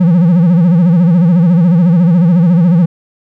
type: tone with vibrato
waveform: triangle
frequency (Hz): 172.5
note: F3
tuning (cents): -21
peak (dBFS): -3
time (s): 0-2.86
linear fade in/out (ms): 10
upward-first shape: sine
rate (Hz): 14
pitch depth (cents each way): 130
effects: none